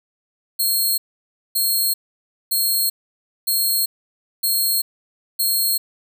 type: tone bursts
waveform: 5% pulse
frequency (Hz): 4248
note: C8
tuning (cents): +25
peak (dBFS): -10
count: 6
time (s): 0.59-5.78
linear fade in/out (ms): 10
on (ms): 390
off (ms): 570
effects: none